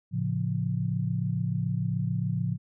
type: chord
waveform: sine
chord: A augmented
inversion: none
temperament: equal with one note detuned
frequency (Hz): 111.66 / 138.59 / 174.61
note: A2 / C#3 / E#3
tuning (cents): +26 / 0 / 0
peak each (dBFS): -30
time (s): 0.11-2.58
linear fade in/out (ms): 50
effects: none